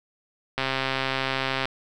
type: click train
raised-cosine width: 0.3 ms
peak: -9 dBFS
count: 144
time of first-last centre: 0.58-1.655 s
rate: 133 Hz
effects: none